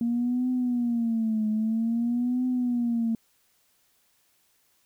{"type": "tone with vibrato", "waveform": "sine", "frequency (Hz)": 233.1, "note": "A#3", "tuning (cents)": 0, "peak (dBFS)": -22, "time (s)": [0.01, 3.15], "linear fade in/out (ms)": 2, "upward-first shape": "triangle", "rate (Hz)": 0.51, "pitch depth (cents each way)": 150, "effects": ["tanh soft clip ceiling -18 dBFS", "white hiss -67 dBFS RMS until 4.85 s"]}